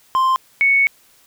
triangle / sine tone pair in turn, 1046.5 / 2217 Hz, C6 / C#7, 0 / 0 cents, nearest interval octave + minor second, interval 1300 cents, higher second, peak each -11 dBFS, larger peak neither, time 0.15-0.36 / 0.61-0.87 s, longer second, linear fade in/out 0 ms, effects white hiss -53 dBFS RMS until 1.26 s

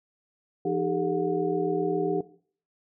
sine tone cluster, 169.9 / 306.3 / 393.6 / 433.4 / 723 Hz, F3 / D#4 / G4 / A4 / F#5, -47 / -27 / +7 / -26 / -40 cents, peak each -34 / -31 / -27 / -32 / -34 dBFS, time 0.65-2.21 s, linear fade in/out 5 ms, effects noise-tail reverb RT60 0.5 s tail -17 dB re dry

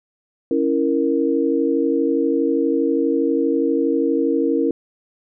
sine chord, A# diminished, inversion first, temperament equal, 277.2 / 329.6 / 466.2 Hz, C#4 / E4 / A#4, 0 / 0 / 0 cents, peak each -20 dBFS, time 0.51-4.71 s, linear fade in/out 2 ms, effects none

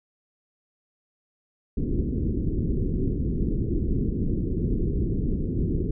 pink low-pass noise, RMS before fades -25 dBFS, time 1.77-5.91 s, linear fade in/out 5 ms, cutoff 400 Hz, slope 48 dB/octave, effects none

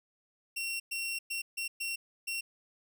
sawtooth tone bursts at uneven times, 2731 Hz, F7, 39 cents flat, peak -30 dBFS, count 6, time 0.56-0.8 / 0.91-1.19 / 1.3-1.42 / 1.57-1.68 / 1.8-1.96 / 2.27-2.41 s, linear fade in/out 10 ms, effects none

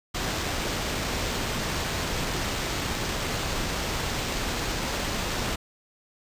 pink noise with sample-and-hold, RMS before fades -29 dBFS, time 0.14-5.56 s, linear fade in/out 10 ms, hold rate 11025 Hz, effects resampled to 32000 Hz

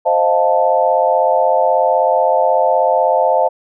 sine chord, F dominant seventh, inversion second, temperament equal, 523.3 / 622.3 / 698.5 / 880 Hz, C5 / Eb5 / F5 / A5, 0 / 0 / 0 / 0 cents, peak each -16 dBFS, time 0.05-3.49 s, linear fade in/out 20 ms, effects none

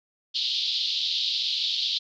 pink band-pass noise, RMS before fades -27 dBFS, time 0.34-1.99 s, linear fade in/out 20 ms, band 3300 to 4500 Hz, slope 48 dB/octave, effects none

